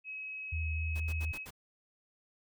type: tone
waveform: sine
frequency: 2556 Hz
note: D#7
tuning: 46 cents sharp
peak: -39 dBFS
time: 0.04-1.47 s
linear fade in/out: 50 ms
type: tone with vibrato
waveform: sine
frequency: 78.8 Hz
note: D#2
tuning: 23 cents sharp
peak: -32 dBFS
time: 0.52-1.32 s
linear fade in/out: 10 ms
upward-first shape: square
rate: 3.8 Hz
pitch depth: 14 cents each way
type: noise bursts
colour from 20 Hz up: pink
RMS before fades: -47 dBFS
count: 5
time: 0.95-1.507 s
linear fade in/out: 10 ms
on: 53 ms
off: 73 ms
effects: none